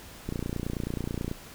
click train, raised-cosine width 3 ms, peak -18 dBFS, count 31, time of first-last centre 0.29-1.314 s, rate 29.3 Hz, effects pink hiss -47 dBFS RMS until 1.54 s

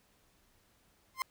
30% pulse tone with exponential growth, 1046.5 Hz, C6, in tune, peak -24 dBFS, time 1.14-1.22 s, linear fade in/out 1 ms, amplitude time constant 16 ms, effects pink hiss -69 dBFS RMS until 1.3 s

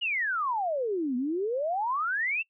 sine exponential two-way sweep, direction down then up, 2960 to 239.5 to 2769 Hz, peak -26 dBFS, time 0.01-2.43 s, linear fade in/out 20 ms, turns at 1.16 s, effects noise-tail reverb RT60 0.1 s tail -22 dB re dry

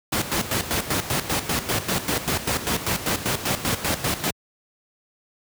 pink noise with tremolo, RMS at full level -22 dBFS, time 0.12-4.31 s, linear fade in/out 10 ms, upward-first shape square, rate 5.1 Hz, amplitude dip 70%, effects high-pass 80 Hz 12 dB/octave

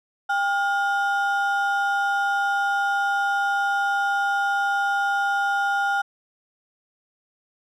triangle ring-modulated tone, 1108.7 Hz, C#6, in tune, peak -15 dBFS, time 0.29-6.02 s, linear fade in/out 10 ms, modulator 310 Hz, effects none

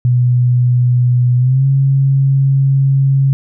sine tone with pitch glide, 123.47 to 136.21 Hz, B2 to C#3, 0 to -30 cents, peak -8 dBFS, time 0.05-3.33 s, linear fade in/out 0 ms, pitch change +170 cents, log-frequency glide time 1.37-1.65 s, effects none

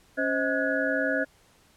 sine tone cluster, 276.3 / 522 / 633 / 1457 / 1677 Hz, C#4 / C5 / D#5 / F#6 / G#6, -6 / -4 / +30 / -27 / +16 cents, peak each -30 dBFS, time 0.17-1.25 s, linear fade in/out 20 ms, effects pink hiss -60 dBFS RMS until 1.76 s + low-pass 12000 Hz 12 dB/octave

